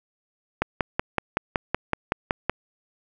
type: click train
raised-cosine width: 0.5 ms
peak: -6 dBFS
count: 11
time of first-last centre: 0.62-2.496 s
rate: 5.33 Hz
effects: none